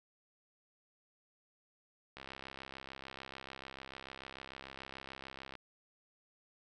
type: click train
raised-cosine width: 0.3 ms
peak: -30 dBFS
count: 227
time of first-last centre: 2.17-5.553 s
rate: 66.8 Hz
effects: none